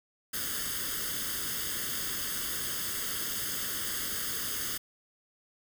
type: noise with comb filter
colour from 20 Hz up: white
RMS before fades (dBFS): -34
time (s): 0.33-4.78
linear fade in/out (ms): 10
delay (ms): 0.61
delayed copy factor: +0.8
effects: none